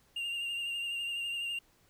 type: tone with vibrato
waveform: triangle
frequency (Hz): 2794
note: F7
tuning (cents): 0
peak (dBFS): -32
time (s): 0.16-1.59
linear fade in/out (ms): 5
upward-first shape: triangle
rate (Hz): 12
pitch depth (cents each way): 34
effects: pink hiss -67 dBFS RMS until 1.89 s